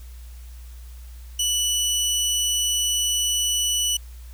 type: tone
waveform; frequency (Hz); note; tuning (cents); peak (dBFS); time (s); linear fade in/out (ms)
20% pulse; 2960; F#7; 0; -15; 1.39-3.97; 5
effects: added 60 Hz sine -37 dBFS peak until 4.33 s + white hiss -53 dBFS RMS until 4.33 s